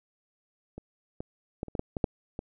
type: clicks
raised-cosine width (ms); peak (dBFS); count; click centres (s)
2; -27 / -22 / -18 / -29 / -19 / -15 / -18 / -10 / -21; 9; 0.78 / 1.205 / 1.631 / 1.683 / 1.752 / 1.794 / 1.968 / 2.042 / 2.391
effects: none